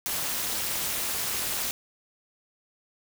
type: noise with amplitude modulation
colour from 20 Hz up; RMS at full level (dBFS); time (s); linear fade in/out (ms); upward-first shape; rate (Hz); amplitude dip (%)
white; -26; 0.06-1.71; 0; sine; 297; 85
effects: none